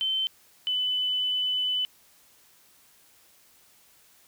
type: tone pair in turn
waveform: sine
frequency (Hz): 3084 / 3003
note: G7 / F#7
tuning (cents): -29 / +25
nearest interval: unison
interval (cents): 46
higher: first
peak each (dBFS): -24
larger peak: neither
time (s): 0.01-0.27 / 0.67-1.85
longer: second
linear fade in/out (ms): 0
effects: white hiss -59 dBFS RMS until 4.27 s